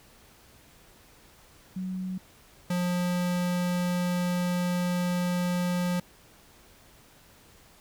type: tone pair in turn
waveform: sine / square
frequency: 185.8 / 177.88 Hz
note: F#3 / F3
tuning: +7 / +32 cents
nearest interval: minor second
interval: 75 cents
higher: first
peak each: -30 / -26 dBFS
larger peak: second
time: 1.76-2.18 / 2.7-6 s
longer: second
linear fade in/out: 5 ms
effects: pink hiss -56 dBFS RMS until 7.8 s